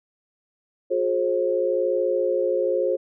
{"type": "tone cluster", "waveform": "sine", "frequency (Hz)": [360.6, 421.5, 535], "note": ["F#4", "G#4", "C5"], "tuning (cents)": [-45, 26, 38], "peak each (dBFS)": [-25, -26, -22], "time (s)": [0.9, 2.97], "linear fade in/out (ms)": 20, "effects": []}